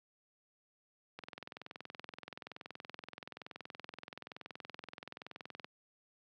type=click train; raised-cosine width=0.3 ms; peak=-29 dBFS; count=95; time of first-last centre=1.19-5.645 s; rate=21.1 Hz; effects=high-pass 150 Hz 12 dB/octave